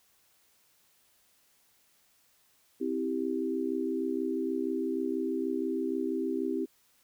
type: chord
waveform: sine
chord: C major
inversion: none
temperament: equal with one note detuned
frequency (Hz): 261.6 / 325.7 / 392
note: C4 / E4 / G4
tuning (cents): 0 / -21 / 0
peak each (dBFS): -33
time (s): 2.8-6.66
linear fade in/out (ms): 20
effects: white hiss -67 dBFS RMS until 7.03 s

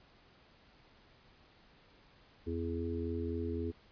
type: harmonic tone with a mistuned harmonic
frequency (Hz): 83.8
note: E2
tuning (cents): +29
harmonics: 1 / 3 / 4 / 5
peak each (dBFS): -38 / -40 / -41 / -40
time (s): 2.46-3.72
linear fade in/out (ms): 20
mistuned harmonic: 1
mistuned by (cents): +25
effects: pink hiss -63 dBFS RMS until 3.91 s + resampled to 11025 Hz

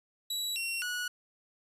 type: tone with pitch steps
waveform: sawtooth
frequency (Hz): 3912 / 2735 / 1464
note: B7 / F7 / F#6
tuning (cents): -17 / -37 / -19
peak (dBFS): -29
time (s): 0.3-1.08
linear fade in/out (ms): 5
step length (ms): 260
effects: resampled to 32000 Hz

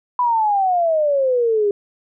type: exponential sweep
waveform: sine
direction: down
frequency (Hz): 1001 to 399.8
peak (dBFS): -14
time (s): 0.19-1.71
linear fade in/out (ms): 2
effects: none

